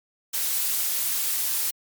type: noise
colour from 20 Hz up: blue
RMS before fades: -25 dBFS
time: 0.33-1.71 s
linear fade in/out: 10 ms
effects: MP3 96 kbps